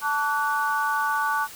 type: chord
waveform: sine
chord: D major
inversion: second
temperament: equal with one note detuned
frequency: 880 / 1145.8 / 1480 Hz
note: A5 / D6 / F#6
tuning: 0 / -43 / 0 cents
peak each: -26 dBFS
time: 0.01-1.48 s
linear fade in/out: 50 ms
effects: white hiss -42 dBFS RMS until 1.55 s